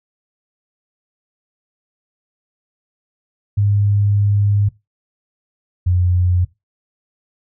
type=tone pair in turn; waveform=sine; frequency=102 / 89.66 Hz; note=G#2 / F2; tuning=-31 / +46 cents; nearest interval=major second; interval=223 cents; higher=first; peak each=-12 dBFS; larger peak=neither; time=3.57-4.69 / 5.86-6.45 s; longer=first; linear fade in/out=10 ms; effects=noise-tail reverb RT60 0.2 s tail -18 dB re dry